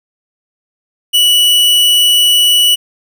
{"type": "tone", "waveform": "45% pulse", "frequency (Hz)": 2946, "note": "F#7", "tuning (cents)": -8, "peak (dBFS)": -6, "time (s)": [1.13, 2.76], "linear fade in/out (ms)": 20, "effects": []}